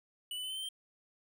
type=tone with pitch steps; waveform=square; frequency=2960 / 2996 / 3033 / 3070 / 3107 / 3145 Hz; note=F#7 / F#7 / F#7 / G7 / G7 / G7; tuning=0 / +21 / +42 / -37 / -16 / +5 cents; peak=-38 dBFS; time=0.31-0.688 s; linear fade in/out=2 ms; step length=63 ms; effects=none